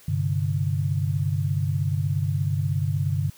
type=chord; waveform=sine; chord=G suspended fourth; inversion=none; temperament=equal with one note detuned; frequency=98 / 130.13 / 146.83 Hz; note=G2 / C3 / D3; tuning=0 / -9 / 0 cents; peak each=-25 / -28 / -25 dBFS; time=0.08-3.3 s; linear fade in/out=5 ms; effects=white hiss -52 dBFS RMS until 3.37 s